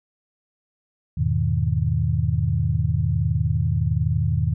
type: chord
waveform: sine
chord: E major seventh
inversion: none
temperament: equal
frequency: 82.41 / 103.83 / 123.47 / 155.56 Hz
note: E2 / G#2 / B2 / D#3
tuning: 0 / 0 / 0 / 0 cents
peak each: -24 dBFS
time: 1.17-4.54 s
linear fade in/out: 10 ms
effects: none